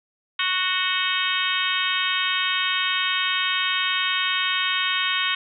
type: harmonic tone with a mistuned harmonic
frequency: 370 Hz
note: F#4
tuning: in tune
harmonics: 3 / 4 / 5 / 6 / 7 / 8 / 9 / 10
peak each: -29 / -29 / -29 / -29 / -29 / -29 / -29 / -29 dBFS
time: 0.39-5.35 s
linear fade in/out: 5 ms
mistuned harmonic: 9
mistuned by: -63 cents
effects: none